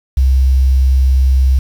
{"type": "tone with quantisation", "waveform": "sine", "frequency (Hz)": 65.6, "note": "C2", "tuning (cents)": 5, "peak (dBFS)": -7, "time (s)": [0.17, 1.59], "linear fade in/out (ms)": 5, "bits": 6, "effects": []}